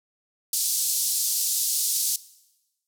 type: band-pass noise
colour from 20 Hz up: white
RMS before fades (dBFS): -25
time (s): 0.53-2.16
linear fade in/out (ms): 2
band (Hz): 4500 to 13000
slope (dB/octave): 24
effects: noise-tail reverb RT60 1.0 s tail -19 dB re dry